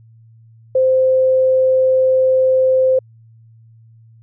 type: tone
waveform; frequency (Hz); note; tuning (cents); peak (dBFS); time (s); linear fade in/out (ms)
sine; 520; C5; -11; -10; 0.75-2.99; 5
effects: added 113 Hz sine -43 dBFS peak until 4.22 s